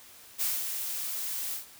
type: noise with ADSR envelope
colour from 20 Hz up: blue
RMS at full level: -28 dBFS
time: 0.38-1.66 s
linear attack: 37 ms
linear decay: 220 ms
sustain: -6 dB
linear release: 130 ms
effects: white hiss -52 dBFS RMS until 1.79 s